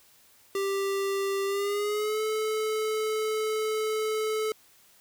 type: tone with pitch glide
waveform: square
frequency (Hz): 393.2 to 433.8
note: G4 to A4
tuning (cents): +5 to -25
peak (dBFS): -27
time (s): 0.55-4.52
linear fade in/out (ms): 2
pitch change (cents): +170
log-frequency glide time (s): 1.45-2.21
effects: white hiss -59 dBFS RMS until 5 s